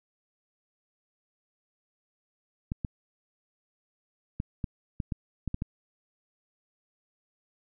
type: clicks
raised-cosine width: 5 ms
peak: -18 dBFS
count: 9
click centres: 2.719 / 2.848 / 4.401 / 4.642 / 5.002 / 5.122 / 5.477 / 5.544 / 5.621 s
effects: none